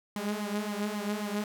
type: tone with flanger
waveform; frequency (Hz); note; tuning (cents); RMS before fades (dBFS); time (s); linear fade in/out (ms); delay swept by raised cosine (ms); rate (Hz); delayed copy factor
sawtooth; 207.7; G#3; 0; -33; 0.16-1.44; 2; 0.94 to 4.84; 3.7; +0.75
effects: none